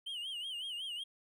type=tone with vibrato; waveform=triangle; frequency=3023 Hz; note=F#7; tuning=36 cents sharp; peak=-37 dBFS; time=0.06-1.04 s; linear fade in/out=10 ms; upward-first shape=sine; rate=5.4 Hz; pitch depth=130 cents each way; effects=none

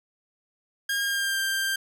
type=tone with pitch glide; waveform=sawtooth; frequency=1619 to 1582 Hz; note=G#6 to G6; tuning=-45 to +15 cents; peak=-21 dBFS; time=0.89-1.76 s; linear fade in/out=5 ms; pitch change=-40 cents; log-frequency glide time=1.04-1.39 s; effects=none

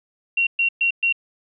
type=tone bursts; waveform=sine; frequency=2744 Hz; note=F7; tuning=31 cents flat; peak=-16 dBFS; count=4; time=0.37-1.126 s; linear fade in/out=5 ms; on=99 ms; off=120 ms; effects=none

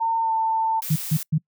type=tone with pitch glide; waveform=sine; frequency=908 to 892.9 Hz; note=A#5 to A5; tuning=-46 to +25 cents; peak=-19 dBFS; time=0-0.81 s; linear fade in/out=20 ms; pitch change=-29 cents; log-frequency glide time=0.22-0.31 s
type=noise; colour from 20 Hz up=blue; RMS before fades=-31 dBFS; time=0.82-1.23 s; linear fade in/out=2 ms
type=tone bursts; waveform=sine; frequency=155.56 Hz; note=D#3; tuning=in tune; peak=-16 dBFS; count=3; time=0.9-1.383 s; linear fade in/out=10 ms; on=61 ms; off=150 ms
effects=noise-tail reverb RT60 0.1 s tail -26 dB re dry

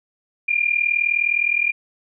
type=tone with amplitude modulation; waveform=sine; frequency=2400 Hz; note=D7; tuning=37 cents sharp; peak=-13 dBFS; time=0.48-1.72 s; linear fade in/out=10 ms; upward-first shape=sine; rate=39.6 Hz; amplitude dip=85%; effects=none

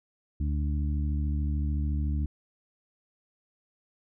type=harmonic tone; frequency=73.7 Hz; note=D2; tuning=7 cents sharp; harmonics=1 / 2 / 3 / 4; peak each=-26 / -35 / -38 / -40 dBFS; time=0.4-2.26 s; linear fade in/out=5 ms; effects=none

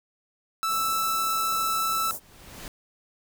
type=tone; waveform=45% pulse; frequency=1318.5 Hz; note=E6; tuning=in tune; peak=-24 dBFS; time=0.63-2.11 s; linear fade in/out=0 ms
type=band-stop noise; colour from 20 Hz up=white; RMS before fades=-34 dBFS; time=0.67-2.2 s; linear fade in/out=50 ms; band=980 to 6800 Hz; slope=24 dB/octave
type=noise with exponential growth; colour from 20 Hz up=pink; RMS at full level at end=-38 dBFS; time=1.71-2.68 s; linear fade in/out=1 ms; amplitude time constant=210 ms
effects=none

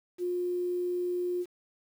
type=tone; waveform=sine; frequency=356.2 Hz; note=F4; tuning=34 cents sharp; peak=-28 dBFS; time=0.18-1.46 s; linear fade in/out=50 ms; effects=9-bit

